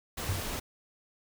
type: noise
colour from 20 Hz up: pink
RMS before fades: -36 dBFS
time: 0.17-0.6 s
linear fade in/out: 10 ms
type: tone with exponential decay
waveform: sine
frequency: 95.5 Hz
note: G2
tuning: 45 cents flat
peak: -25 dBFS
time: 0.29-0.58 s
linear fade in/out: 0 ms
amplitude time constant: 63 ms
effects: none